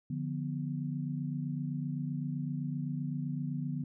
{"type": "chord", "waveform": "sine", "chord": "B diminished", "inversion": "first", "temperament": "equal", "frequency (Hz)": [146.83, 174.61, 246.9], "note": ["D3", "F3", "B3"], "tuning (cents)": [0, 0, 0], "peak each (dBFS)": [-35, -39, -38], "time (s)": [0.1, 3.84], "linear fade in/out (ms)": 5, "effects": []}